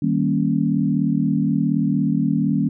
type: chord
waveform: sine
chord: Eb dominant seventh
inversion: none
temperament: equal with one note detuned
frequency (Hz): 157.1 / 196 / 233.1 / 277.2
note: Eb3 / G3 / Bb3 / Db4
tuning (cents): +17 / 0 / 0 / 0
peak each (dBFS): -22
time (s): 0.02-2.69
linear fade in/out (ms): 5
effects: none